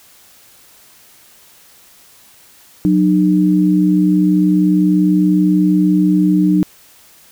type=tone pair together; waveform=sine; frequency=183.2 / 303.5 Hz; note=F#3 / D#4; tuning=-17 / -43 cents; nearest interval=major sixth; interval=874 cents; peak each=-12 dBFS; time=2.85-6.63 s; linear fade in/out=0 ms; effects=white hiss -46 dBFS RMS until 7.31 s